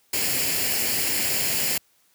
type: noise with comb filter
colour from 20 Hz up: white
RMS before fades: -24 dBFS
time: 0.13-1.78 s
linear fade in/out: 5 ms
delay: 0.41 ms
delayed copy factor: +0.6
effects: white hiss -63 dBFS RMS until 2.14 s + high-pass 80 Hz 12 dB/octave